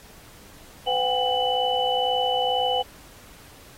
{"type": "tone cluster", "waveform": "sine", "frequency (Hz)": [503, 738, 800, 2986], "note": ["B4", "F#5", "G5", "F#7"], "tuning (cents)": [32, -5, 35, 15], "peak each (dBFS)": -26, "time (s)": [0.86, 2.83], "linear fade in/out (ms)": 20, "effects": ["pink hiss -49 dBFS RMS until 3.77 s", "AAC 48 kbps"]}